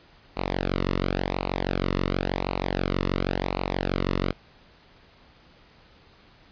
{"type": "tone with flanger", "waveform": "sawtooth", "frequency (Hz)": 46.25, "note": "F#1", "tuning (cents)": 0, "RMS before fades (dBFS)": -27, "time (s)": [0.36, 4.33], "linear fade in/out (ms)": 20, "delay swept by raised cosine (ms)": [0.59, 1.28], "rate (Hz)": 0.93, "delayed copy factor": -0.85, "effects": ["pink hiss -55 dBFS RMS until 6.51 s", "resampled to 11025 Hz"]}